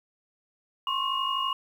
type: tone cluster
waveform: sine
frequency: 1051 / 1103 / 2860 Hz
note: C6 / C#6 / F7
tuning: +7 / -9 / +41 cents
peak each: -30 dBFS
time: 0.87-1.53 s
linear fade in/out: 2 ms
effects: 9-bit